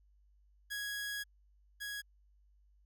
sawtooth tone pair in turn, 1661.2 / 1661.2 Hz, G#6 / G#6, 0 / 0 cents, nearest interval unison, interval 0 cents, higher neither, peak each -34 / -36 dBFS, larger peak first, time 0.7-1.24 / 1.8-2.02 s, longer first, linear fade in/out 20 ms, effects added 50 Hz sine -64 dBFS peak until 2.85 s

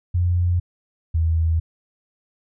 sine tone pair in turn, 88.2 / 81.42 Hz, F2 / E2, +18 / -21 cents, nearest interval minor second, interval 139 cents, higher first, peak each -16 dBFS, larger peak neither, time 0.14-0.6 / 1.14-1.6 s, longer neither, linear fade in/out 10 ms, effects none

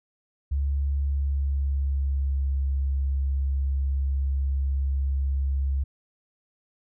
sine tone with pitch glide, 69.9 to 68.22 Hz, C#2 to C#2, +15 to -27 cents, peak -22 dBFS, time 0.51-5.84 s, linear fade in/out 10 ms, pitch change -42 cents, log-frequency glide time 1.04-2.51 s, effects none

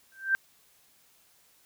sine tone with exponential growth, 1568 Hz, G6, in tune, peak -18 dBFS, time 0.12-0.35 s, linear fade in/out 0 ms, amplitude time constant 49 ms, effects white hiss -63 dBFS RMS until 1.65 s

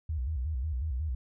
sine tone with vibrato, 70.2 Hz, C#2, 22 cents sharp, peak -29 dBFS, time 0.09-1.15 s, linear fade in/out 5 ms, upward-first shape square, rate 5.5 Hz, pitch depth 200 cents each way, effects none

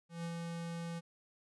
square tone with ADSR envelope, 168.6 Hz, E3, 39 cents sharp, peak -38 dBFS, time 0.09-1.01 s, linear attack 150 ms, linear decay 68 ms, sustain -2 dB, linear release 31 ms, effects resampled to 24000 Hz

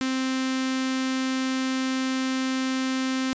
sawtooth tone with notch filter, 261.6 Hz, C4, in tune, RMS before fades -26 dBFS, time 0.01-3.33 s, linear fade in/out 0 ms, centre 650 Hz, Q 0.76, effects resampled to 16000 Hz

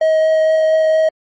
triangle tone with vibrato, 633 Hz, D#5, 30 cents sharp, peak -8 dBFS, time 0.01-1.09 s, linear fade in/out 5 ms, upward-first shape triangle, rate 4.3 Hz, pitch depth 8 cents each way, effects MP3 32 kbps

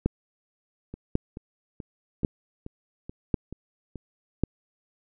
two click trains, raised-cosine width 3 ms, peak -9 / -24 dBFS, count 5 / 8, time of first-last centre 0.06-4.436 / 0.94-3.957 s, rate 0.914 / 2.32 Hz, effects none

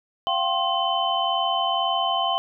sine tone cluster, 688 / 770 / 1060 / 3051 Hz, F5 / G5 / C6 / G7, -26 / -31 / +22 / -48 cents, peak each -26 dBFS, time 0.27-2.38 s, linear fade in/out 0 ms, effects none

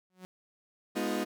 sawtooth tone with exponential growth, 184.3 Hz, F#3, 7 cents flat, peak -37 dBFS, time 0.1-0.25 s, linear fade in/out 0 ms, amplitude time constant 32 ms
30% pulse chord, F half-diminished seventh, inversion first, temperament equal with one note detuned, 207.7 / 246.9 / 311.1 / 355.3 Hz, Ab3 / Cb4 / Eb4 / F4, 0 / 0 / 0 / +30 cents, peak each -33 dBFS, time 0.95-1.25 s, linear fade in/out 20 ms
effects none

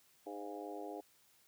harmonic tone with a mistuned harmonic, 102.8 Hz, G#2, 17 cents flat, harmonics 3 / 4 / 5 / 6 / 7 / 8, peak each -48 / -48 / -50 / -54 / -49 / -52 dBFS, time 0.26-1.01 s, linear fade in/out 10 ms, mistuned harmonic 7, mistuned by -35 cents, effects white hiss -69 dBFS RMS until 1.47 s + high-pass 60 Hz 12 dB/octave

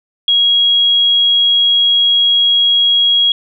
sine tone, 3300 Hz, G#7, 12 cents flat, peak -8 dBFS, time 0.28-3.32 s, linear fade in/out 2 ms, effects none

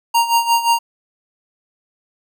square tone with tremolo, 932.3 Hz, A#5, in tune, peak -11 dBFS, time 0.14-0.79 s, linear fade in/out 10 ms, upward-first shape sine, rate 5.7 Hz, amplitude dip 75%, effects none

